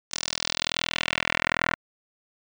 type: tone with band-pass filter sweep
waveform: 10% pulse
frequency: 41.2 Hz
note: E1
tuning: in tune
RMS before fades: -28 dBFS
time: 0.11-1.76 s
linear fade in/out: 10 ms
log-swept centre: 5900 to 1600 Hz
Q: 2
effects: none